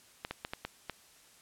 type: clicks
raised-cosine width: 0.3 ms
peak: -20 dBFS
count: 6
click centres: 0.249 / 0.31 / 0.449 / 0.535 / 0.65 / 0.897 s
effects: white hiss -60 dBFS RMS until 1.41 s + low-pass 11000 Hz 12 dB/octave